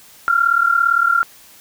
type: tone pair together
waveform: sine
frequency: 1365.4 / 1403 Hz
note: F6 / F6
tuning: -40 / +8 cents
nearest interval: unison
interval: 48 cents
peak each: -15 dBFS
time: 0.28-1.23 s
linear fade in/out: 0 ms
effects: white hiss -45 dBFS RMS until 1.6 s